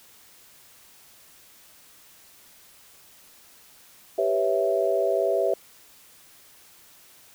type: chord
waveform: sine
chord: C# half-diminished seventh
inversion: second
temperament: equal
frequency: 392 / 493.9 / 554.4 / 659.3 Hz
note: G4 / B4 / C#5 / E5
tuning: 0 / 0 / 0 / 0 cents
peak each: -26 / -28 / -27 / -24 dBFS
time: 4.18-5.54 s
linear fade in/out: 5 ms
effects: white hiss -53 dBFS RMS until 7.34 s